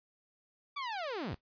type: linear sweep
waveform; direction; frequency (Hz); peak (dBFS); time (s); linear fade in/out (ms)
sawtooth; down; 1177 to 53.3; -32; 0.76-1.35; 10
type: noise with exponential decay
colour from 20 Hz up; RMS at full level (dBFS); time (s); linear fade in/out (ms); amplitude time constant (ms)
pink; -47; 1.32-1.41; 2; 18
effects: resampled to 11025 Hz